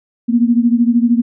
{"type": "beating tone pair", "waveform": "sine", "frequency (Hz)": [233.1, 246.1], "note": ["A#3", "B3"], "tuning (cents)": [0, -6], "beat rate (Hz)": 13, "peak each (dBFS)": [-11, -14], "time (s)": [0.28, 1.22], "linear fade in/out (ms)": 20, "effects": []}